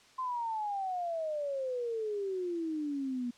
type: exponential sweep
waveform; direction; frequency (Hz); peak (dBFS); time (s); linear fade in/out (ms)
sine; down; 1046.5 to 238.3; -32; 0.18-3.31; 10
effects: white hiss -60 dBFS RMS until 3.37 s + low-pass 6000 Hz 12 dB/octave